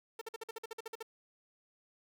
sawtooth tone bursts, 450.1 Hz, A4, 39 cents sharp, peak -36 dBFS, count 12, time 0.19-1.028 s, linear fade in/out 5 ms, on 24 ms, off 50 ms, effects none

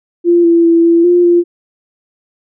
sine tone with pitch steps, 345.3 / 337.2 / 334.4 / 336.9 / 351.9 / 346.8 Hz, F4 / E4 / E4 / E4 / F4 / F4, -20 / +39 / +25 / +38 / +13 / -12 cents, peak -5 dBFS, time 0.24-1.44 s, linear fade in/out 50 ms, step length 200 ms, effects none

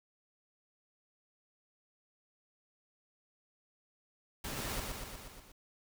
pink noise with echo, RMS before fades -40 dBFS, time 4.44-4.8 s, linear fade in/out 5 ms, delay 120 ms, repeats 6, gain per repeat -3 dB, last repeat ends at 5.52 s, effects none

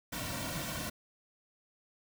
pink noise with comb filter, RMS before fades -38 dBFS, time 0.12-0.9 s, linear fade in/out 10 ms, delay 2.4 ms, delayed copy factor -0.8, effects none

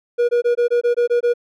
triangle tone bursts, 479.6 Hz, A#4, 49 cents sharp, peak -11 dBFS, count 9, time 0.18-1.338 s, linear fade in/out 20 ms, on 110 ms, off 21 ms, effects none

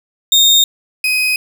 35% pulse tone pair in turn, 3679 / 2510 Hz, A#7 / D#7, -24 / +15 cents, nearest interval perfect fifth, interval 661 cents, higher first, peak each -5 / -11 dBFS, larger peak first, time 0.32-0.64 / 1.04-1.36 s, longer neither, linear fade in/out 2 ms, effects none

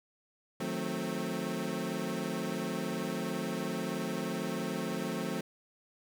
25% pulse chord, D# diminished seventh, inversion none, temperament equal with one note detuned, 155.56 / 182.03 / 220 / 261.6 Hz, D#3 / F#3 / A3 / C4, 0 / -28 / 0 / 0 cents, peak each -38 / -34 / -34 / -35 dBFS, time 0.6-5.41 s, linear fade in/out 5 ms, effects none

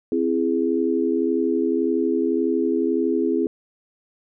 sine chord, C augmented, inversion none, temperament equal with one note detuned, 261.6 / 333.5 / 415.3 Hz, C4 / E4 / G#4, 0 / +20 / 0 cents, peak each -23 / -22 / -23 dBFS, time 0.12-3.47 s, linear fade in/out 2 ms, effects none

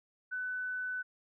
sine tone, 1500 Hz, F#6, 23 cents sharp, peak -34 dBFS, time 0.31-1.03 s, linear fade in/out 20 ms, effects none

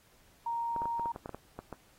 sine tone, 932.3 Hz, A#5, in tune, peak -31 dBFS, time 0.46-1.12 s, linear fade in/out 5 ms
clicks, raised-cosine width 1 ms, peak -26 dBFS, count 11, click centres 0.763 / 0.819 / 0.856 / 0.996 / 1.058 / 1.161 / 1.259 / 1.293 / 1.346 / 1.59 / 1.727 s
effects pink hiss -64 dBFS RMS until 1.98 s + AAC 48 kbps

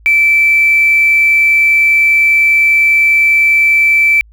sine tone with quantisation, 2325 Hz, D7, 18 cents flat, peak -6 dBFS, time 0.06-4.21 s, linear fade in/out 0 ms, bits 5, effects added 54 Hz sine -39 dBFS peak until 4.32 s

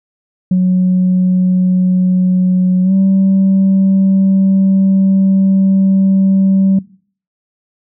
sine tone with pitch glide, 183.5 to 192.62 Hz, F#3 to G3, -14 to -30 cents, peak -6 dBFS, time 0.51-6.79 s, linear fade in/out 5 ms, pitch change +84 cents, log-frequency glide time 2.83-2.93 s, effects noise-tail reverb RT60 0.5 s tail -21 dB re dry + tanh soft clip ceiling -5 dBFS

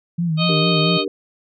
sine tone with vibrato, 164.81 Hz, E3, in tune, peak -17 dBFS, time 0.18-0.98 s, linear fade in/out 10 ms, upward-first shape sine, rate 4.4 Hz, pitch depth 89 cents each way
harmonic tone, 622.3 Hz, D#5, in tune, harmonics 1 / 2 / 4 / 5 / 6 / 7, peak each -25 / -25 / -25 / -25 / -25 / -25 dBFS, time 0.37-1.05 s, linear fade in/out 50 ms
sine chord, G minor, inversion second, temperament just, 294 / 392 / 470.4 Hz, D4 / G4 / Bb4, +2 / 0 / +16 cents, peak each -26 / -24 / -27 dBFS, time 0.49-1.08 s, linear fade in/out 2 ms
effects none

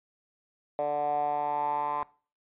10% pulse tone with band-pass filter sweep, 146.83 Hz, D3, in tune, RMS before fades -29 dBFS, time 0.79-2.03 s, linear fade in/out 0 ms, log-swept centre 640 to 1000 Hz, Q 6.8, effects noise-tail reverb RT60 0.4 s tail -22 dB re dry + resampled to 8000 Hz

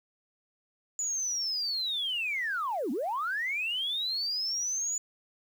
sine linear two-way sweep, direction down then up, 6980 to 217.7 to 6980 Hz, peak -28 dBFS, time 0.99-4.98 s, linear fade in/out 2 ms, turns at 2.91 s, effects tanh soft clip ceiling -24 dBFS + 9-bit

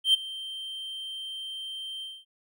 triangle tone with ADSR envelope, 3136 Hz, G7, in tune, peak -14 dBFS, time 0.04-2.25 s, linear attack 100 ms, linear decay 13 ms, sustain -19 dB, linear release 230 ms, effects none

